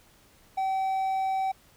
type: tone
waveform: triangle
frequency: 767 Hz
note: G5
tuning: 38 cents flat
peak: -23 dBFS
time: 0.57-1.52 s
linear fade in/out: 10 ms
effects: pink hiss -59 dBFS RMS until 1.76 s

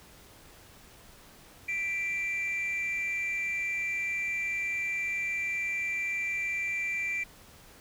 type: tone pair together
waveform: sine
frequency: 1977 / 2351 Hz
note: B6 / D7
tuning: +1 / +1 cents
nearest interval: minor third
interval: 300 cents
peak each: -35 / -28 dBFS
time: 1.68-7.24 s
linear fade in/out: 10 ms
effects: tanh soft clip ceiling -26 dBFS + pink hiss -54 dBFS RMS until 7.8 s

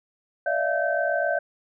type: tone cluster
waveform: sine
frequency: 579 / 645 / 692 / 1545 Hz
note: D5 / E5 / F5 / G6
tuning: -25 / -38 / -16 / -26 cents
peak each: -27 dBFS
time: 0.46-1.39 s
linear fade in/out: 5 ms
effects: none

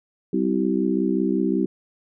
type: harmonic tone with a mistuned harmonic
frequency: 65.41 Hz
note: C2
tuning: in tune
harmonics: 3 / 4 / 5 / 6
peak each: -24 / -24 / -24 / -26 dBFS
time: 0.33-1.66 s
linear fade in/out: 5 ms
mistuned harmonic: 6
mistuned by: -41 cents
effects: none

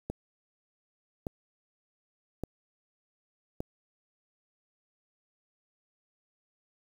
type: click train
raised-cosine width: 2 ms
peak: -20 dBFS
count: 4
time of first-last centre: 0.1-3.605 s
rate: 0.856 Hz
effects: 8-bit

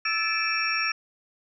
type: tone cluster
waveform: sine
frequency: 1322 / 1742 / 2341 / 2612 / 5540 Hz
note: E6 / A6 / D7 / E7 / F8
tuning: +5 / -18 / -6 / -17 / -15 cents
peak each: -30 dBFS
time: 0.05-0.92 s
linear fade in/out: 5 ms
effects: none

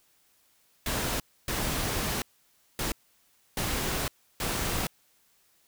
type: noise bursts at uneven times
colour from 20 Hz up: pink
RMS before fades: -30 dBFS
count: 5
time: 0.86-1.2 / 1.48-2.22 / 2.79-2.92 / 3.57-4.08 / 4.4-4.87 s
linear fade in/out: 2 ms
effects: white hiss -66 dBFS RMS until 5.67 s

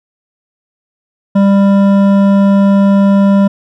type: tone with hard clipping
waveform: sine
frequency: 198.1 Hz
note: G3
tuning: 18 cents sharp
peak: -7 dBFS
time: 1.35-3.48 s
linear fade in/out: 10 ms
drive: 11 dB
effects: none

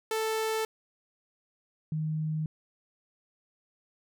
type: tone pair in turn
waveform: sawtooth / sine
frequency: 440.7 / 155.81 Hz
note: A4 / D#3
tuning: +3 / +3 cents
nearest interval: octave + tritone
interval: 1800 cents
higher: first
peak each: -24 / -28 dBFS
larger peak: first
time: 0.11-0.65 / 1.92-2.46 s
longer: neither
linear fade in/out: 2 ms
effects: none

